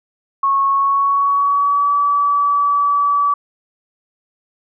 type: tone with pitch glide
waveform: sine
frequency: 1099 to 1148.3 Hz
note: C#6 to D6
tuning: -15 to -39 cents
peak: -12 dBFS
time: 0.43-3.34 s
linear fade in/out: 5 ms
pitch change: +76 cents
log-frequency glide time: 0.67-1.94 s
effects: none